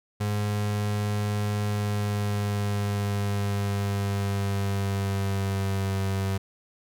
35% pulse tone with pitch glide, 103.83 to 96.88 Hz, G#2 to G2, 0 to -20 cents, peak -23 dBFS, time 0.2-6.38 s, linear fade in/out 10 ms, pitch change -120 cents, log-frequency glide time 1.65-5.99 s, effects none

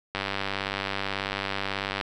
click train, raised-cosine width 0.3 ms, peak -12 dBFS, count 184, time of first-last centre 0.15-2.012 s, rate 98.3 Hz, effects none

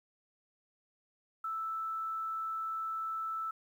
sine tone, 1318.5 Hz, E6, in tune, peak -34 dBFS, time 1.44-3.51 s, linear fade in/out 5 ms, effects 11-bit

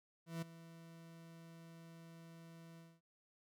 40% pulse tone with ADSR envelope, 165.6 Hz, E3, 8 cents sharp, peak -38 dBFS, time 0.26-3.01 s, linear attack 160 ms, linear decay 10 ms, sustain -16 dB, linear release 230 ms, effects none

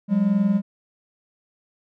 triangle tone pair together, 182.2 / 203.2 Hz, F#3 / G#3, -26 / -38 cents, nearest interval major second, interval 188 cents, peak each -21 / -16 dBFS, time 0.08-0.62 s, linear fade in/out 50 ms, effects none

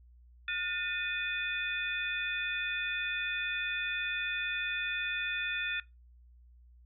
sine tone cluster, 1434 / 1803 / 2485 / 3505 Hz, F6 / A6 / D#7 / A7, +45 / +42 / -3 / -7 cents, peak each -37 / -38 / -35 / -40 dBFS, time 0.48-5.8 s, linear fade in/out 2 ms, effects noise-tail reverb RT60 0.2 s tail -21 dB re dry + added 60 Hz sine -55 dBFS peak until 6.85 s

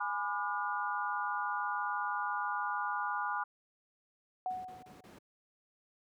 sine chord, G# diminished seventh, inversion none, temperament just, 830.6 / 996.7 / 1196.1 / 1435.3 Hz, G#5 / B5 / D6 / F6, 0 / +16 / +31 / +47 cents, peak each -38 dBFS, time 0-3.44 s, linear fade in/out 10 ms
sine tone with exponential decay, 740 Hz, F#5, in tune, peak -31 dBFS, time 4.46-5.15 s, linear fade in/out 1 ms, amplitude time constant 150 ms
brown noise bursts, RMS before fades -46 dBFS, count 4, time 4.5-5.187 s, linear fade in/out 5 ms, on 150 ms, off 29 ms
effects high-pass 200 Hz 12 dB/octave

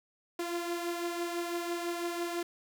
sawtooth beating tone pair, 343.4 / 349.4 Hz, F4 / F4, -29 / +1 cents, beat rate 6 Hz, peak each -30 / -36 dBFS, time 0.39-2.43 s, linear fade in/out 5 ms, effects 9-bit

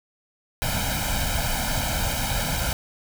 pink noise with comb filter, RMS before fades -25 dBFS, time 0.62-2.73 s, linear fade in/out 0 ms, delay 1.3 ms, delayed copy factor +0.9, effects none

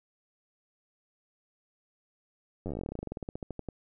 slowing click train, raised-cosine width 2 ms, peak -23 dBFS, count 28, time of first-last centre 2.66-3.687 s, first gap 10 ms, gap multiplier 1.09, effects none

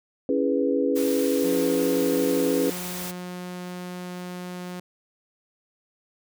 sine chord, C# minor seventh, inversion none, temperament equal, 277.2 / 329.6 / 415.3 / 493.9 Hz, C#4 / E4 / G#4 / B4, 0 / 0 / 0 / 0 cents, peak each -24 / -29 / -26 / -25 dBFS, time 0.29-2.7 s, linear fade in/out 2 ms
white noise, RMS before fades -35 dBFS, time 0.95-3.12 s, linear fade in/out 20 ms
sawtooth tone, 179.6 Hz, F3, 49 cents sharp, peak -29 dBFS, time 1.44-4.8 s, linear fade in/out 5 ms
effects none

